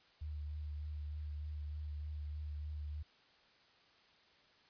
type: tone with vibrato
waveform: sine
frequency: 75 Hz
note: D2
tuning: 37 cents sharp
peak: -40 dBFS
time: 0.21-3.03 s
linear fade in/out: 10 ms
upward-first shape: triangle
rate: 3.3 Hz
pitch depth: 26 cents each way
effects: white hiss -67 dBFS RMS until 4.69 s + resampled to 11025 Hz